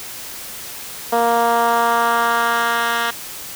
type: tone with band-pass filter sweep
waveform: 10% pulse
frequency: 233.6 Hz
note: A#3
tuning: 4 cents sharp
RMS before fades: -17 dBFS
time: 1.12-3.11 s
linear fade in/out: 10 ms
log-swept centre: 650 to 2100 Hz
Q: 1.3
effects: white hiss -32 dBFS RMS until 3.55 s